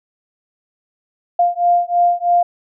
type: beating tone pair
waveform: sine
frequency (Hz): 698.5 / 701.6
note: F5 / F5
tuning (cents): 0 / +8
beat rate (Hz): 3.1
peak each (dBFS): -15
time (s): 1.39-2.43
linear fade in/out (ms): 5
effects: none